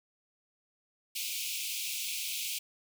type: high-pass noise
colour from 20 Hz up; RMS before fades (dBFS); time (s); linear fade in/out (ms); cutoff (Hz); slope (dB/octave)
pink; -36; 1.15-2.59; 10; 2300; 96
effects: none